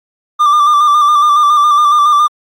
triangle tone with vibrato, 1186 Hz, D6, 17 cents sharp, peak -4 dBFS, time 0.39-2.28 s, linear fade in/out 20 ms, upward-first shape square, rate 7.2 Hz, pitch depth 31 cents each way, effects AAC 64 kbps

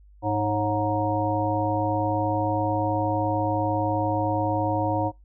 harmonic tone with a mistuned harmonic, 103.83 Hz, G#2, in tune, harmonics 1 / 3 / 5 / 7 / 9, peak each -28 / -28 / -28 / -28 / -28 dBFS, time 0.22-5.12 s, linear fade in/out 50 ms, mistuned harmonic 5, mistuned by +86 cents, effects noise-tail reverb RT60 0.2 s tail -26 dB re dry + added 50 Hz sine -49 dBFS peak until 5.24 s

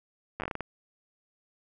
slowing click train, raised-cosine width 0.5 ms, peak -18 dBFS, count 9, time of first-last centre 0.4-0.607 s, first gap 9 ms, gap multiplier 1.29, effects none

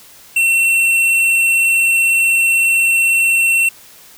triangle tone with hard clipping, 2709 Hz, E7, 47 cents sharp, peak -12 dBFS, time 0.36-3.69 s, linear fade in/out 5 ms, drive 13 dB, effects white hiss -42 dBFS RMS until 4.17 s

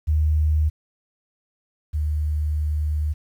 sine tone pair in turn, 76.8 / 75.79 Hz, D#2 / D#2, -22 / -45 cents, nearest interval unison, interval 23 cents, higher first, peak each -16 / -20 dBFS, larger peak first, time 0.07-0.7 / 1.93-3.14 s, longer second, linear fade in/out 20 ms, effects 9-bit

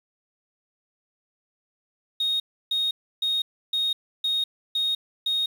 triangle tone bursts, 3726 Hz, A#7, 2 cents flat, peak -19 dBFS, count 7, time 2.2-5.46 s, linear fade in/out 5 ms, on 200 ms, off 310 ms, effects tanh soft clip ceiling -18 dBFS + 8-bit

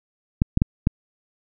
clicks, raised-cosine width 5 ms, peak -4 dBFS, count 4, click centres 0.419 / 0.574 / 0.619 / 0.871 s, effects none

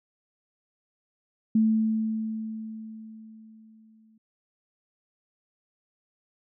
sine tone with exponential decay, 220 Hz, A3, in tune, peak -17 dBFS, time 1.55-4.18 s, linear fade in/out 5 ms, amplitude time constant 570 ms, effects none

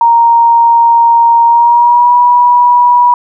sine tone with pitch glide, 932.3 to 971.9 Hz, A#5 to B5, 0 to -28 cents, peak -3 dBFS, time 0.01-3.14 s, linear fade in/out 2 ms, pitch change +72 cents, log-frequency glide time 1.45-2.14 s, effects none

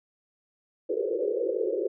white band-pass noise, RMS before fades -28 dBFS, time 0.89-1.88 s, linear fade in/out 10 ms, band 350 to 530 Hz, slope 96 dB/octave, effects none

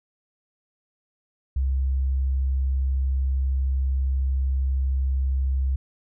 sine tone, 66.4 Hz, C2, 26 cents sharp, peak -20 dBFS, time 1.56-5.76 s, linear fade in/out 5 ms, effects none

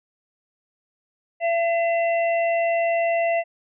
harmonic tone, 675 Hz, E5, 41 cents sharp, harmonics 1 / 3 / 4, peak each -19 / -29 / -31 dBFS, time 1.4-3.44 s, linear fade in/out 50 ms, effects none

